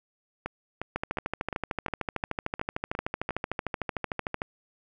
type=two click trains; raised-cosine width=0.5 ms; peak=-17 / -14 dBFS; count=9 / 47; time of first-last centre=0.46-3.307 / 0.96-4.419 s; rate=2.81 / 13.3 Hz; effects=none